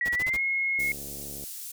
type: tone with pitch glide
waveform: sine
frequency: 1928 to 2164 Hz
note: B6 to C#7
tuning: -42 to -42 cents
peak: -24 dBFS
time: 0.01-0.92 s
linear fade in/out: 2 ms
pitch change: +200 cents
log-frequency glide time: 0.13-0.4 s
type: noise bursts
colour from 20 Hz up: pink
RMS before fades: -37 dBFS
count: 5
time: 0.05-0.37 s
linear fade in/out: 10 ms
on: 40 ms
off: 30 ms
type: click train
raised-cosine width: 2 ms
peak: -31 dBFS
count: 47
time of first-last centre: 0.79-1.439 s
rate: 70.9 Hz
type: high-pass noise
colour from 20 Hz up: pink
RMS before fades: -39 dBFS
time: 0.79-1.72 s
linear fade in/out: 10 ms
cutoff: 8400 Hz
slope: 12 dB/octave
effects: none